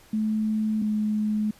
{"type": "tone pair in turn", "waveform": "sine", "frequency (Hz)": [216.3, 212.8], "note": ["A3", "G#3"], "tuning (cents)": [-29, 42], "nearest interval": "unison", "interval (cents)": 29, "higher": "first", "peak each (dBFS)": -22, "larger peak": "neither", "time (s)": [[0.13, 0.82], [0.82, 1.51]], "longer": "neither", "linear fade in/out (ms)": 5, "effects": ["pink hiss -54 dBFS RMS until 1.59 s", "resampled to 32000 Hz"]}